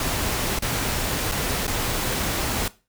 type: noise with dropouts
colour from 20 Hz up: pink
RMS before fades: -25 dBFS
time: 0-2.68 s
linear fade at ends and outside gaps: 2 ms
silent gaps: 0.589-0.622 / 1.315-1.319 / 1.668-1.678 s
effects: noise-tail reverb RT60 0.3 s tail -18 dB re dry